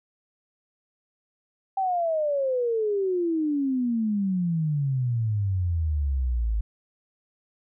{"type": "exponential sweep", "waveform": "sine", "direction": "down", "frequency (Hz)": [784, 51.91], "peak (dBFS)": -22, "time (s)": [1.77, 6.61], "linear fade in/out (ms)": 5, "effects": []}